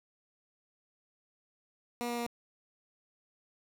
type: tone with pitch steps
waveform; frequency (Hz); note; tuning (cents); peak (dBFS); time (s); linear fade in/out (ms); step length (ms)
15% pulse; 240 / 238.5 / 237; B3 / A#3 / A#3; -49 / +40 / +29; -27; 2.01-2.265; 0; 85
effects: none